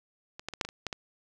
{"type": "clicks", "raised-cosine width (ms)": 0.2, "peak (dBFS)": [-24, -17, -22, -9, -20, -25, -15, -17], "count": 8, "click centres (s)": [0.395, 0.486, 0.537, 0.612, 0.65, 0.689, 0.867, 0.928], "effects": []}